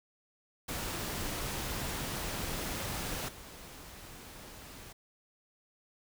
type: noise with level steps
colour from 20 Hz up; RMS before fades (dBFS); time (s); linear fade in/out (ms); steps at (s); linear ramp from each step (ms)
pink; -37 / -49; 0.68-4.93; 10; 3.28; 10
effects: none